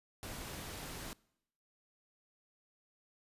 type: noise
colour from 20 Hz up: pink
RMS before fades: -45 dBFS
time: 0.23-1.13 s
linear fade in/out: 0 ms
effects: noise-tail reverb RT60 0.8 s tail -24 dB re dry + resampled to 32000 Hz